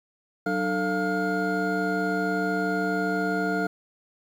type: tone cluster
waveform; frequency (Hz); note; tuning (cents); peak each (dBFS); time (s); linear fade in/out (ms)
triangle; 186.8 / 299.4 / 445.2 / 697 / 1420; F#3 / D4 / A4 / F5 / F6; +17 / +33 / +20 / -4 / +28; -28; 0.46-3.67; 5
effects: 9-bit